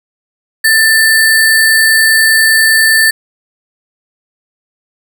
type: tone with sample-and-hold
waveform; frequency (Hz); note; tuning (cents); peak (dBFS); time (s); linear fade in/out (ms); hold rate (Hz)
sine; 1775; A6; +15; -5; 0.64-3.11; 10; 6300
effects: none